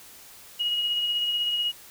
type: tone with tremolo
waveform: sine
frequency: 2892 Hz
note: F#7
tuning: 40 cents flat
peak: -22 dBFS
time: 0.59-1.72 s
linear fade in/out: 20 ms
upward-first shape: sine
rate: 16 Hz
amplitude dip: 30%
effects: white hiss -48 dBFS RMS until 1.9 s